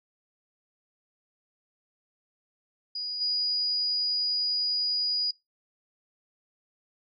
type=tone with level steps; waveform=sine; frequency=4905 Hz; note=D#8; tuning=26 cents flat; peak=-31 / -25 dBFS; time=2.95-5.31 s; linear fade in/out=5 ms; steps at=3.2 s; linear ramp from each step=20 ms; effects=noise-tail reverb RT60 0.2 s tail -20 dB re dry